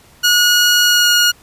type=tone with pitch glide; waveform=15% pulse; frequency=1449 to 1438.2 Hz; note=F#6 to F#6; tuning=-37 to -50 cents; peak=-3 dBFS; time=0.23-1.32 s; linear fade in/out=20 ms; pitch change=-13 cents; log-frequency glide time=0.84-1.14 s; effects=pink hiss -47 dBFS RMS until 1.42 s + resampled to 32000 Hz